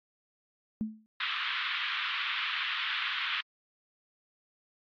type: tone with exponential decay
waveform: sine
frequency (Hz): 217.5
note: A3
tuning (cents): -20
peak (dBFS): -26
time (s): 0.81-1.06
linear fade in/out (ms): 0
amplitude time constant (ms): 54
type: band-pass noise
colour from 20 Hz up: white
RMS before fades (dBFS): -33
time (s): 1.2-3.41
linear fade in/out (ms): 5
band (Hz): 1100 to 3600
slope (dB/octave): 48
effects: AAC 64 kbps